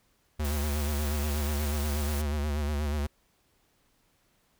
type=tone with vibrato; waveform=square; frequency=73.7 Hz; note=D2; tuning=7 cents sharp; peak=-28 dBFS; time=0.39-3.07 s; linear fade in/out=10 ms; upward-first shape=sine; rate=8.3 Hz; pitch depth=65 cents each way
type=noise; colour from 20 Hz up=white; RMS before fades=-40 dBFS; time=0.44-2.22 s; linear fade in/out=10 ms
effects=pink hiss -69 dBFS RMS until 4.59 s